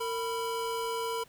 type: tone pair together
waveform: square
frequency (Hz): 457.6 / 987.8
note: A#4 / B5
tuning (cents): -32 / 0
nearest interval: octave + minor second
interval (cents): 1332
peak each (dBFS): -34 / -35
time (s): 0-1.24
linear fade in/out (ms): 10
effects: pink hiss -59 dBFS RMS until 1.28 s